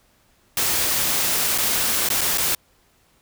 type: noise with dropouts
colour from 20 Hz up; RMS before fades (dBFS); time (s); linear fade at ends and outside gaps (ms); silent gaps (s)
white; -21; 0.57-2.55; 2; 1.579-1.583 / 2.089-2.101 / 2.21-2.214 / 2.375-2.381
effects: pink hiss -60 dBFS RMS until 3.21 s